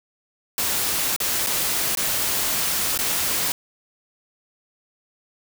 white noise with dropouts, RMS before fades -23 dBFS, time 0.58-3.52 s, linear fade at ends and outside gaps 1 ms, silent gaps 1.163-1.202 / 1.464-1.47 / 1.951-1.972 / 2.976-2.989 s, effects none

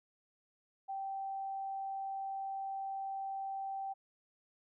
sine tone, 779 Hz, G5, 11 cents flat, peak -37 dBFS, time 0.88-3.94 s, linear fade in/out 20 ms, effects none

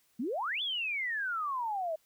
sine exponential two-way sweep, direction up then down, 211.2 to 3514 to 616 Hz, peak -31 dBFS, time 0.19-1.96 s, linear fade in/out 10 ms, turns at 0.62 s, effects white hiss -70 dBFS RMS until 2.05 s

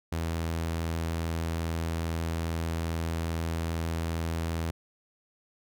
sawtooth tone, 82.41 Hz, E2, in tune, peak -25 dBFS, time 0.12-4.71 s, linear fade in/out 5 ms, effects none

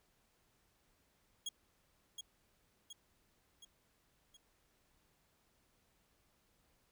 25% pulse tone with echo, 3295 Hz, G#7, 14 cents flat, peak -35 dBFS, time 1.46-1.49 s, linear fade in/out 5 ms, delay 720 ms, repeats 4, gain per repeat -5 dB, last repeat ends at 4.37 s, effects pink hiss -75 dBFS RMS until 6.91 s

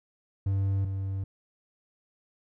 triangle tone pair in turn, 97.6 / 96.81 Hz, G2 / G2, -7 / -21 cents, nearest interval unison, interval 14 cents, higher first, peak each -22 / -27 dBFS, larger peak first, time 0.46-0.85 / 0.85-1.24 s, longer neither, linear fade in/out 5 ms, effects none

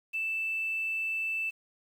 sine tone with quantisation, 2646 Hz, E7, 6 cents sharp, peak -29 dBFS, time 0.13-1.51 s, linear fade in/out 20 ms, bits 9, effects none

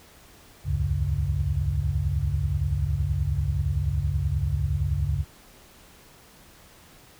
sine tone cluster, 67.6 / 78.1 / 96.3 / 140.3 Hz, C#2 / D#2 / G2 / C#3, -43 / +7 / -30 / +21 cents, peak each -28 dBFS, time 0.64-5.25 s, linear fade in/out 50 ms, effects pink hiss -52 dBFS RMS until 7.19 s

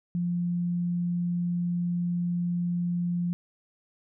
sine tone, 174.61 Hz, F3, in tune, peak -25 dBFS, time 0.15-3.33 s, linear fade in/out 0 ms, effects none

